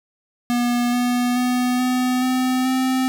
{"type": "tone with pitch steps", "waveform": "square", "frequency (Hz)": [241.8, 245.2, 248.6, 252.1, 255.6, 259.2], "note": ["B3", "B3", "B3", "B3", "C4", "C4"], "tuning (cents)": [-36, -12, 12, 36, -40, -16], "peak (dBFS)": -18, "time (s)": [0.5, 3.08], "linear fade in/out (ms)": 0, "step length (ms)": 430, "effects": []}